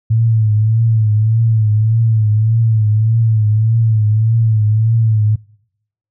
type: tone with vibrato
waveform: sine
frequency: 110.3 Hz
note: A2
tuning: 5 cents sharp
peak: -9 dBFS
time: 0.1-5.36 s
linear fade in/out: 10 ms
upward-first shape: triangle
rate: 1.7 Hz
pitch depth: 76 cents each way
effects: noise-tail reverb RT60 0.8 s tail -26 dB re dry